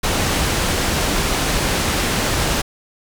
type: low-pass noise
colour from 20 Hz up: pink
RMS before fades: -19 dBFS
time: 0.03-2.62 s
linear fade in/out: 10 ms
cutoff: 9800 Hz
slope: 12 dB/octave
effects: none